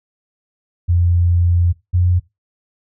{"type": "tone pair in turn", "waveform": "sine", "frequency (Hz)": [87, 89.24], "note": ["F2", "F2"], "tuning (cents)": [-6, 38], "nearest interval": "unison", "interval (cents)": 44, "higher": "second", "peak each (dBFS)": -11, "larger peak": "neither", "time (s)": [[0.88, 1.73], [1.93, 2.2]], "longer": "first", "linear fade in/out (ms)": 20, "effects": ["noise-tail reverb RT60 0.2 s tail -18 dB re dry"]}